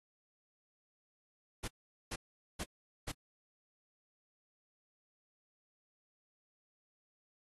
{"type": "noise bursts", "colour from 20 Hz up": "pink", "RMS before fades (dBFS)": -40, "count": 4, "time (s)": [1.63, 3.12], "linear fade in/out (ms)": 10, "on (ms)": 50, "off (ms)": 430, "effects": ["AAC 32 kbps"]}